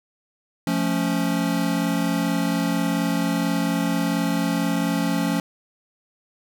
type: chord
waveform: square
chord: F augmented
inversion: none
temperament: equal with one note detuned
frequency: 174.61 / 218.9 / 277.2 Hz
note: F3 / A3 / C#4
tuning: 0 / -9 / 0 cents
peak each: -25 / -27 / -25 dBFS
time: 0.67-5.4 s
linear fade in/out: 2 ms
effects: none

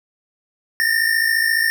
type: tone pair together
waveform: square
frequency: 1786.5 / 1841 Hz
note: A6 / A#6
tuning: +26 / -22 cents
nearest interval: minor second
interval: 52 cents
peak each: -19 dBFS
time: 0.8-1.7 s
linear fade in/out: 0 ms
effects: none

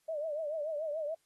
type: tone with vibrato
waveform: sine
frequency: 614 Hz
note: D#5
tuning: 23 cents flat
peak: -33 dBFS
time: 0.08-1.15 s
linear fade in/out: 10 ms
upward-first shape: triangle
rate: 6.9 Hz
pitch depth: 130 cents each way
effects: white hiss -75 dBFS RMS until 1.25 s + AAC 32 kbps

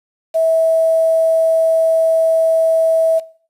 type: tone with quantisation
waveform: sine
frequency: 650 Hz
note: E5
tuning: 24 cents flat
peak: -11 dBFS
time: 0.34-3.2 s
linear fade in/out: 20 ms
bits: 6
effects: noise-tail reverb RT60 0.5 s tail -20 dB re dry + resampled to 32000 Hz

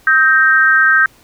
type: tone with amplitude modulation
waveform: sine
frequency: 1568 Hz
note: G6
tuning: in tune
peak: -3 dBFS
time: 0.07-1.06 s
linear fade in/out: 2 ms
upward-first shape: sine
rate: 285 Hz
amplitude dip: 95%
effects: pink hiss -48 dBFS RMS until 1.23 s

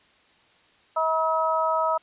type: harmonic tone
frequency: 320.5 Hz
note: E4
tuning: 49 cents flat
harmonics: 2 / 3 / 4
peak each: -25 / -25 / -25 dBFS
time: 0.96-1.98 s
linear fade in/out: 10 ms
effects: white hiss -59 dBFS RMS until 2.02 s + resampled to 8000 Hz

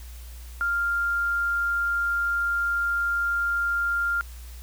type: tone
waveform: sine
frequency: 1396.9 Hz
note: F6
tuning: in tune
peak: -22 dBFS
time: 0.61-4.21 s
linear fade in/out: 0 ms
effects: added 60 Hz sine -38 dBFS peak until 4.62 s + white hiss -50 dBFS RMS until 4.62 s

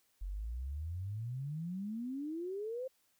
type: exponential sweep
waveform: sine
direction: up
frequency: 44.07 to 532 Hz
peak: -37 dBFS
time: 0.21-2.88 s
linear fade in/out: 10 ms
effects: white hiss -74 dBFS RMS until 3.19 s

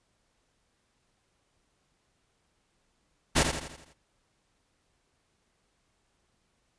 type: noise with echo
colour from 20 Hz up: pink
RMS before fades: -22 dBFS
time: 3.35-3.44 s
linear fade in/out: 20 ms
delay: 83 ms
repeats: 6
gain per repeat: -6 dB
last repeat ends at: 3.938 s
effects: pink hiss -73 dBFS RMS until 6.78 s + resampled to 22050 Hz

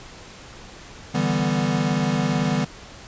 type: chord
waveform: square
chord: E minor seventh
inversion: third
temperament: equal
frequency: 146.83 / 164.81 / 196 / 246.9 Hz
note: D3 / E3 / G3 / B3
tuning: 0 / 0 / 0 / 0 cents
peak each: -26 dBFS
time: 1.14-2.65 s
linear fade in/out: 10 ms
effects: pink hiss -42 dBFS RMS until 3.07 s + resampled to 16000 Hz

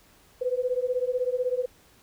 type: beating tone pair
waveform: sine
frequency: 493.6 / 509.6 Hz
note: B4 / C5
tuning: -1 / -46 cents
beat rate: 16 Hz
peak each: -27 dBFS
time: 0.41-1.66 s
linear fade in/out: 10 ms
effects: pink hiss -58 dBFS RMS until 2.02 s

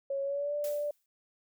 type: tone with pitch glide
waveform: sine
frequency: 551 to 587.1 Hz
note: C#5 to D5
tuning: -11 to -1 cents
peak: -30 dBFS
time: 0.1-0.91 s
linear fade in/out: 5 ms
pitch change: +110 cents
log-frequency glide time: 0.22-0.55 s
type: noise with exponential decay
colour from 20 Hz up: blue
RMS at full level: -41 dBFS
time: 0.64-1.06 s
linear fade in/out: 1 ms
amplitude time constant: 90 ms
effects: none

